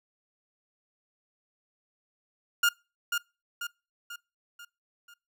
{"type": "tone with echo", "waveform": "30% pulse", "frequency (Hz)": 1414, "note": "F6", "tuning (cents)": 21, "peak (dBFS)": -18, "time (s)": [2.63, 2.69], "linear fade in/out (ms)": 5, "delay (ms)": 490, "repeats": 5, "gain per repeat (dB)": -6, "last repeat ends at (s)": 5.14, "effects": ["noise-tail reverb RT60 0.3 s tail -25 dB re dry"]}